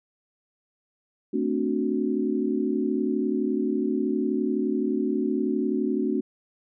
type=chord; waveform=sine; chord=D dominant seventh; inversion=second; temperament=equal with one note detuned; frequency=222.4 / 261.6 / 293.7 / 370 Hz; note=A3 / C4 / D4 / F#4; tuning=+19 / 0 / 0 / 0 cents; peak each=-28 dBFS; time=1.33-6.21 s; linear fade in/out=10 ms; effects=none